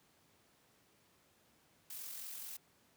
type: noise with amplitude modulation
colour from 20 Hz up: blue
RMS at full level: -45 dBFS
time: 1.9-2.57 s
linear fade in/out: 5 ms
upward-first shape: sine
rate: 44.5 Hz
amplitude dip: 35%
effects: pink hiss -70 dBFS RMS until 2.96 s + high-pass 100 Hz 12 dB/octave